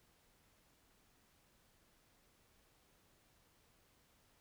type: silence
effects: pink hiss -72 dBFS RMS until 4.4 s